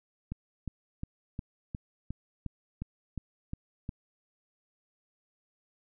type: click train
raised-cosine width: 5 ms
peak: -23 dBFS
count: 11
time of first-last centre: 0.32-3.891 s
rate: 2.8 Hz
effects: none